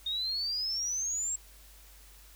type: exponential sweep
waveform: sine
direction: up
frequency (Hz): 3672 to 7640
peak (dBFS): -30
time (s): 0.06-1.36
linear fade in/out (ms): 5
effects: added 50 Hz sine -54 dBFS peak until 2.35 s + white hiss -57 dBFS RMS until 2.35 s